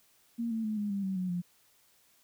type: tone with pitch steps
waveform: sine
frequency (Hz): 233.1 / 224 / 215.2 / 206.8 / 198.75 / 190.98 / 183.52 / 176.35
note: A#3 / A3 / A3 / G#3 / G3 / G3 / F#3 / F3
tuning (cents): 0 / +31 / -38 / -7 / +24 / -45 / -14 / +17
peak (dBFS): -30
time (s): 0.38-1.42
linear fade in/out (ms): 20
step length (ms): 130
effects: white hiss -66 dBFS RMS until 2.23 s